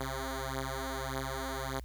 5% pulse beating tone pair, 132.5 / 134.2 Hz, C3 / C3, +22 / +44 cents, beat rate 1.7 Hz, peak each -27 dBFS, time 0-1.8 s, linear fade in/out 5 ms, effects added 60 Hz sine -42 dBFS peak until 1.84 s + white hiss -66 dBFS RMS until 1.84 s

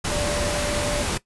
sine tone in noise, 587.3 Hz, D5, in tune, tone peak -26 dBFS, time 0.11-1.03 s, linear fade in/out 10 ms, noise pink, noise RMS -25 dBFS, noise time 0.04-1.18 s, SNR -4 dB, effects noise-tail reverb RT60 0.1 s tail -17 dB re dry + resampled to 24000 Hz

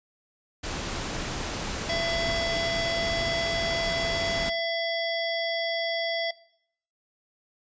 pink noise, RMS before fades -32 dBFS, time 0.63-4.5 s, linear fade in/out 10 ms
harmonic tone, 670 Hz, E5, 28 cents sharp, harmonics 1 / 3 / 5 / 7 / 8, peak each -29 / -32 / -34 / -37 / -38 dBFS, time 1.89-6.31 s, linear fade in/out 5 ms
effects noise-tail reverb RT60 0.7 s tail -21 dB re dry + resampled to 16000 Hz

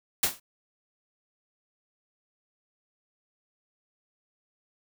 white noise with exponential decay, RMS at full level -19 dBFS, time 0.23-0.4 s, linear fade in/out 5 ms, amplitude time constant 36 ms, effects none

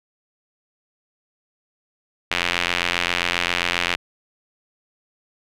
sawtooth tone with band-pass filter, 87.5 Hz, F2, 4 cents sharp, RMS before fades -23 dBFS, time 2.31-3.96 s, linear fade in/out 5 ms, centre 2600 Hz, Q 1.8, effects none

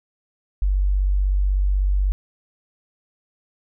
sine tone, 48.1 Hz, G1, 32 cents flat, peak -16 dBFS, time 0.62-2.12 s, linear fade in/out 0 ms, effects none

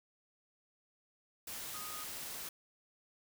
sine tone in noise, 1244.5 Hz, D#6, in tune, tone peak -48 dBFS, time 1.74-2.04 s, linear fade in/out 5 ms, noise white, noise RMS -44 dBFS, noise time 1.47-2.49 s, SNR -7 dB, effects none

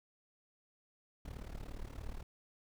brown noise with amplitude modulation, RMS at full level -41 dBFS, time 1.25-2.23 s, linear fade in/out 5 ms, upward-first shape sine, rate 37 Hz, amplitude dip 85%, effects none

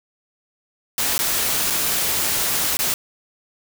white noise with dropouts, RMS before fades -21 dBFS, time 0.98-2.94 s, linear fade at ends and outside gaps 1 ms, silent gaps 1.18-1.19 / 1.701-1.705 / 2.77-2.79 s, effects none

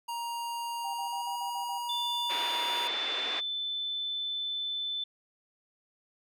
square tone with pitch glide, 940 to 955.3 Hz, A#5 to A#5, +14 to +42 cents, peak -34 dBFS, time 0.08-2.88 s, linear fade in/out 10 ms, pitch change +28 cents, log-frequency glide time 0.9-1.33 s
sine tone bursts, 790 Hz, G5, 13 cents sharp, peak -36 dBFS, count 7, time 0.84-1.786 s, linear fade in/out 10 ms, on 100 ms, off 41 ms
sine tone, 3520 Hz, A7, in tune, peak -31 dBFS, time 1.89-5.04 s, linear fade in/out 5 ms
white band-pass noise, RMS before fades -37 dBFS, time 2.29-3.41 s, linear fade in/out 20 ms, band 310 to 3500 Hz, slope 24 dB/octave
effects none

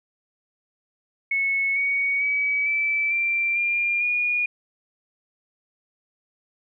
sine tone with pitch steps, 2200 / 2238 / 2278 / 2317 / 2358 / 2399 / 2441 Hz, C#7 / C#7 / C#7 / D7 / D7 / D7 / D#7, -14 / +16 / +47 / -24 / +6 / +36 / -34 cents, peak -20 dBFS, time 1.31-4.46 s, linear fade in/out 5 ms, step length 450 ms, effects none

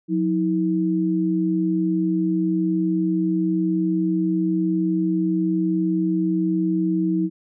sine tone pair together, 180.4 / 321.4 Hz, F#3 / E4, -44 / -44 cents, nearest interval minor seventh, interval 1000 cents, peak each -22 / -20 dBFS, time 0.08-7.3 s, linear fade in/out 50 ms, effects none

